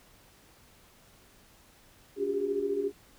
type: tone cluster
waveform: sine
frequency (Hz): 286.8 / 361.7 / 389.6 / 403.9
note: D4 / F#4 / G4 / G#4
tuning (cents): -41 / -39 / -11 / -48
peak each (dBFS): -37 / -37 / -36 / -29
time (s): 2.16-2.92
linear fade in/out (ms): 50
effects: pink hiss -59 dBFS RMS until 3.18 s

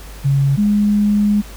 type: tone pair in turn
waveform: sine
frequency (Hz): 138.59 / 207.1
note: C#3 / G#3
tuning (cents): 0 / -5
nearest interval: perfect fifth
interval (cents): 695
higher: second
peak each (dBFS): -11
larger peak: neither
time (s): 0.24-0.57 / 0.57-1.42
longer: second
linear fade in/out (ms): 20
effects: added 50 Hz sine -33 dBFS peak until 1.56 s + pink hiss -39 dBFS RMS until 1.56 s

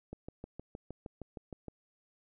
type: click train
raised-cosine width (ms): 2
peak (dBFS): -29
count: 11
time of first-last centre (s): 0.13-1.683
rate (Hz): 6.44
effects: none

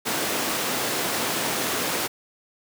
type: high-pass noise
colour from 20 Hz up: pink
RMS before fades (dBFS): -26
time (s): 0.05-2.08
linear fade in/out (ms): 20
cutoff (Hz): 250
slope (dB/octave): 12
effects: none

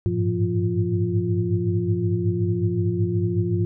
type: tone cluster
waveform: sine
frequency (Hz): 99.3 / 104.7 / 112.8 / 174.2 / 350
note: G2 / G#2 / A2 / F3 / F4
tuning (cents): +23 / +15 / +44 / -4 / +4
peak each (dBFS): -26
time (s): 0.06-3.65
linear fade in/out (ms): 0
effects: none

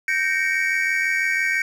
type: tone cluster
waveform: triangle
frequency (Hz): 1561 / 1854 / 2212 / 2298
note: G6 / A#6 / C#7 / D7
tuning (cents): -8 / -10 / -4 / -38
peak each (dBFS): -23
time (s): 0.08-1.62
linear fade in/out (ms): 2
effects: none

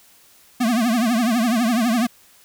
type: tone with vibrato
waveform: square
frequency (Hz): 233.1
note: A#3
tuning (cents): 0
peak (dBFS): -17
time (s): 0.6-2.07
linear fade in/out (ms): 10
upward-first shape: triangle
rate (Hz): 12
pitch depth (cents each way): 170
effects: white hiss -52 dBFS RMS until 2.44 s

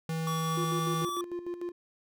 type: tone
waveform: square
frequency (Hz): 161.8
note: E3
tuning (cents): -32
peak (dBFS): -31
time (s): 0.09-1.05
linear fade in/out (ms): 2
type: tone with pitch glide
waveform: square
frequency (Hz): 1135 to 1154.2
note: C#6 to D6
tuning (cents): +41 to -30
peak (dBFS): -33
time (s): 0.27-1.21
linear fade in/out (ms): 2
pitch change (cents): +29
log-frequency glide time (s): 0.41-0.87
type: tone with tremolo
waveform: triangle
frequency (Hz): 349.6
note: F4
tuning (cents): +2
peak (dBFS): -30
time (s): 0.57-1.72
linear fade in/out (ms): 5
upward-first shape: square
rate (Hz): 6.7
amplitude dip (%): 65
effects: none

